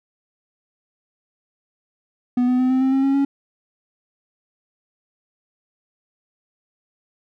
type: tone with pitch steps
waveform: triangle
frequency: 246.9 / 251.1 / 255.3 / 259.6 / 264 / 268.5 / 273 / 277.6 Hz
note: B3 / B3 / C4 / C4 / C4 / C4 / C#4 / C#4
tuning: 0 / +29 / -42 / -13 / +16 / +45 / -26 / +3 cents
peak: -13 dBFS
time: 2.37-3.25 s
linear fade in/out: 5 ms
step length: 110 ms
effects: none